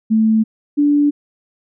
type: tone pair in turn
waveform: sine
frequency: 220 / 290.9 Hz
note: A3 / D4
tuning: 0 / -16 cents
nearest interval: perfect fourth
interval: 484 cents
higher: second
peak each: -10 dBFS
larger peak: neither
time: 0.1-0.44 / 0.77-1.11 s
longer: neither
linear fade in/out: 20 ms
effects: none